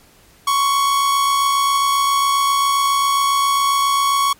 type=tone pair together; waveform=45% pulse; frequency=1046.5 / 1113.9 Hz; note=C6 / C#6; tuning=0 / +8 cents; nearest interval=minor second; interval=108 cents; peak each=-26 / -14 dBFS; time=0.47-4.33 s; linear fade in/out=5 ms; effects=pink hiss -50 dBFS RMS until 4.39 s + MP3 64 kbps